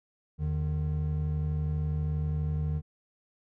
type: tone pair together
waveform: triangle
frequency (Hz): 79.8 / 151.9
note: D#2 / D#3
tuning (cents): +44 / -41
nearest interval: major seventh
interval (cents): 1115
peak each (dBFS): -28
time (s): 0.38-2.82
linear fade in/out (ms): 50
effects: none